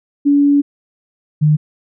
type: tone pair in turn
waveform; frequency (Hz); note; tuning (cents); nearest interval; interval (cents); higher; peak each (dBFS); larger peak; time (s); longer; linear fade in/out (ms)
sine; 285.5 / 151.76; D4 / D#3; -49 / -43; major seventh; 1094; first; -8; neither; 0.25-0.62 / 1.41-1.57; first; 20
effects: none